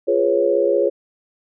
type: chord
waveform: sine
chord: C# dominant seventh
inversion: first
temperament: equal with one note detuned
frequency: 349.2 / 415.3 / 493.9 / 549.9 Hz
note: E#4 / G#4 / B4 / C#5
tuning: 0 / 0 / 0 / -14 cents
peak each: -21 / -19 / -22 / -18 dBFS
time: 0.07-0.9 s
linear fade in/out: 20 ms
effects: none